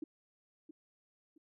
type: tone with echo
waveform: sine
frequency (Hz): 311.1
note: D#4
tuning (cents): 0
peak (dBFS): -37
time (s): 0.02-0.04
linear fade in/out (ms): 5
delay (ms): 670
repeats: 2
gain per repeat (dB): -11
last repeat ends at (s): 1.38
effects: none